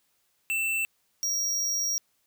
square tone pair in turn, 2670 / 5658 Hz, E7 / F8, +22 / +22 cents, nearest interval octave + minor second, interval 1300 cents, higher second, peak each -26 dBFS, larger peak neither, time 0.5-0.85 / 1.23-1.98 s, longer second, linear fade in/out 0 ms, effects white hiss -71 dBFS RMS until 2.26 s

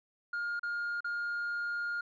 sine tone with dropouts, 1416 Hz, F6, 23 cents sharp, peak -30 dBFS, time 0.33-2.01 s, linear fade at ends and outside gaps 5 ms, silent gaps 0.595-0.631 / 1.006-1.044 s, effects tanh soft clip ceiling -31 dBFS

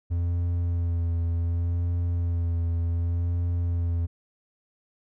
triangle tone with vibrato, 85.5 Hz, F2, 36 cents flat, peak -21 dBFS, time 0.1-4.07 s, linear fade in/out 20 ms, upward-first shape sine, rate 0.67 Hz, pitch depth 24 cents each way, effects none

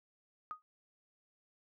sine tone with exponential decay, 1244.5 Hz, D#6, in tune, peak -35 dBFS, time 0.51-0.62 s, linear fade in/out 0 ms, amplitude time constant 22 ms, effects none

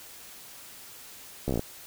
slowing click train, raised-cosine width 2 ms, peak -15 dBFS, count 8, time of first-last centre 1.48-1.594 s, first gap 14 ms, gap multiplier 1.05, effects white hiss -47 dBFS RMS until 1.86 s

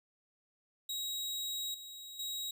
sawtooth tone with level steps, 3820 Hz, A#7, 42 cents sharp, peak -33 / -43 / -34 dBFS, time 0.89-2.51 s, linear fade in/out 5 ms, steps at 1.74 / 2.19 s, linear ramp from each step 5 ms, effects none

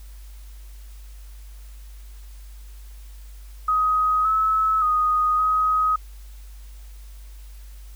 sine tone with pitch steps, 1258 / 1296 / 1243 / 1261 Hz, D#6 / E6 / D#6 / D#6, +19 / -30 / -2 / +23 cents, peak -17 dBFS, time 3.68-5.96 s, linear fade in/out 5 ms, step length 570 ms, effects added 50 Hz sine -38 dBFS peak until 7.95 s + white hiss -54 dBFS RMS until 7.95 s

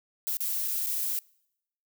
violet noise with dropouts, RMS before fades -30 dBFS, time 0.27-1.19 s, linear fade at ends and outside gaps 0 ms, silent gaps 0.37-0.405 / 0.677-0.681 / 0.863-0.869 s, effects noise-tail reverb RT60 0.8 s tail -26 dB re dry

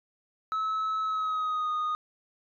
sine tone with pitch glide, 1296 to 1236 Hz, E6 to D#6, -30 to -12 cents, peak -24 dBFS, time 0.52-1.95 s, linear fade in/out 0 ms, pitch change -82 cents, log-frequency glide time 1.02-1.71 s, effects tanh soft clip ceiling -26 dBFS

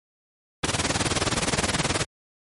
pink noise with tremolo, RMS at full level -20 dBFS, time 0.63-2.05 s, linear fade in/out 10 ms, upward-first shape sine, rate 19 Hz, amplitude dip 85%, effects high-pass 80 Hz 12 dB/octave + MP3 48 kbps

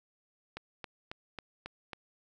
click train, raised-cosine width 0.3 ms, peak -24 dBFS, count 6, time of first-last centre 0.57-1.932 s, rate 3.67 Hz, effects none

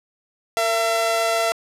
sawtooth tone pair together, 458.2 / 673.8 Hz, A#4 / E5, -30 / +38 cents, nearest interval perfect fifth, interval 668 cents, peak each -23 / -15 dBFS, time 0.57-1.52 s, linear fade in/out 0 ms, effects low-pass 12000 Hz 12 dB/octave

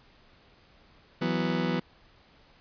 30% pulse chord, E suspended second, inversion none, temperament just, 164.81 / 185.42 / 247.2 Hz, E3 / F#3 / B3, 0 / +4 / +2 cents, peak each -28 dBFS, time 1.21-1.8 s, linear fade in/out 10 ms, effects pink hiss -59 dBFS RMS until 2.6 s + resampled to 11025 Hz

